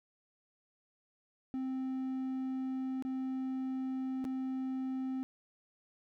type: tone with dropouts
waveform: triangle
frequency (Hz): 261.6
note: C4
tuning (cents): 0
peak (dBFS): -32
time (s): 1.54-5.23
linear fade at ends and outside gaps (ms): 0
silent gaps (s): 3.024-3.05 / 4.243-4.251
effects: none